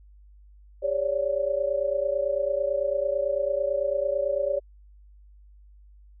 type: tone cluster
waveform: sine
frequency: 401.9 / 551 / 580 Hz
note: G4 / C#5 / D5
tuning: +43 / -11 / -22 cents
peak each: -34 / -26 / -26 dBFS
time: 0.82-4.6 s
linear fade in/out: 20 ms
effects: added 50 Hz sine -49 dBFS peak until 6.2 s